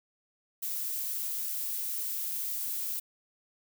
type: noise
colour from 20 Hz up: violet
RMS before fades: -34 dBFS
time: 0.62-3 s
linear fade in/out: 10 ms
effects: none